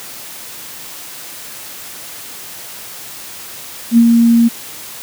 sine tone with ADSR envelope, 232.6 Hz, A#3, 4 cents flat, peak -3 dBFS, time 3.91-4.49 s, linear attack 63 ms, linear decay 69 ms, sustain -3 dB, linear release 20 ms, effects white hiss -31 dBFS RMS until 5.02 s + high-pass 80 Hz 12 dB/octave

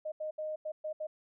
sine tone bursts at uneven times, 618 Hz, D#5, 12 cents flat, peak -34 dBFS, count 6, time 0.05-0.12 / 0.2-0.31 / 0.38-0.56 / 0.65-0.72 / 0.84-0.93 / 1-1.07 s, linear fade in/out 10 ms, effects none

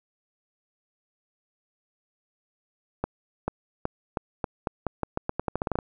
accelerating click train, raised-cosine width 1 ms, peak -12 dBFS, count 18, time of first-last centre 3.04-5.788 s, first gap 440 ms, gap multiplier 0.85, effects none

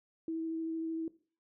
sine tone with vibrato, 324.9 Hz, E4, 25 cents flat, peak -33 dBFS, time 0.28-1.08 s, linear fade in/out 2 ms, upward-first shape sine, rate 13 Hz, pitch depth 10 cents each way, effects noise-tail reverb RT60 0.4 s tail -18 dB re dry

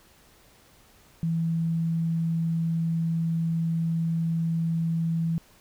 sine tone, 164.81 Hz, E3, in tune, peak -23 dBFS, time 1.23-5.38 s, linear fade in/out 0 ms, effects pink hiss -57 dBFS RMS until 5.6 s

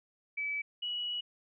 sine tone pair in turn, 2298 / 2927 Hz, D7 / F#7, -38 / -19 cents, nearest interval major third, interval 419 cents, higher second, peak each -32 / -33 dBFS, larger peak first, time 0.37-0.62 / 0.82-1.21 s, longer second, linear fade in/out 10 ms, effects none

